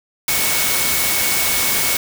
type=tone in noise; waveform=sine; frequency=2217 Hz; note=C#7; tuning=in tune; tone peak=-25 dBFS; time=0.28-1.97 s; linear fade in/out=2 ms; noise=white; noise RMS=-18 dBFS; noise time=0.28-1.97 s; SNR=-10 dB; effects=none